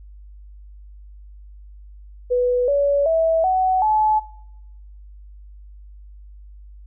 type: tone with pitch steps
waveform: sine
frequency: 493.9 / 567.3 / 651.7 / 748.6 / 859.9 Hz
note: B4 / C#5 / E5 / F#5 / A5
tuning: 0 / +40 / -20 / +20 / -40 cents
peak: -15 dBFS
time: 2.3-4.2 s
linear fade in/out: 20 ms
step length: 380 ms
effects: noise-tail reverb RT60 0.9 s tail -21 dB re dry + added 50 Hz sine -39 dBFS peak until 6.86 s